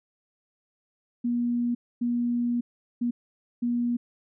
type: tone bursts at uneven times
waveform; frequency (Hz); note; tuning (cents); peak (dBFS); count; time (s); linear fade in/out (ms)
sine; 240; B3; -49; -23; 4; 1.24-1.75 / 2.01-2.61 / 3.01-3.11 / 3.62-3.97; 10
effects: none